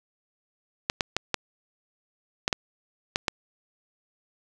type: clicks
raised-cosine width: 0.2 ms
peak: -6 dBFS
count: 8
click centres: 0.899 / 1.008 / 1.166 / 1.343 / 2.479 / 2.528 / 3.159 / 3.282 s
effects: none